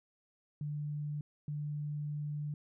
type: tone bursts at uneven times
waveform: sine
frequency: 148 Hz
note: D3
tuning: 14 cents sharp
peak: -35 dBFS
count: 2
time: 0.61-1.21 / 1.48-2.54 s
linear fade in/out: 2 ms
effects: none